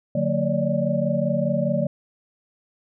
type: tone cluster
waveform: sine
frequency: 146.9 / 181.4 / 227.3 / 570 / 595 Hz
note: D3 / F#3 / A#3 / C#5 / D5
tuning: +1 / -34 / -43 / +48 / +22 cents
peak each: -26 dBFS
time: 0.15-1.87 s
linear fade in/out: 5 ms
effects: none